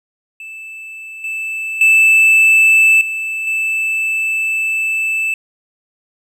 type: tone with level steps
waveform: triangle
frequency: 2636 Hz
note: E7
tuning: 1 cent flat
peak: -27 / -18 / -5 / -17 / -13 dBFS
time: 0.4-5.34 s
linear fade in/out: 2 ms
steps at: 1.24 / 1.81 / 3.01 / 3.47 s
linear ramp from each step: 2 ms
effects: none